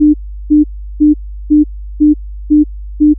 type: tone bursts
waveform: sine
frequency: 300 Hz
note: D4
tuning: 37 cents sharp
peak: -3 dBFS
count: 7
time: 0-3.14 s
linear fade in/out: 20 ms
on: 140 ms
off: 360 ms
effects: added 50 Hz sine -22 dBFS peak until 3.18 s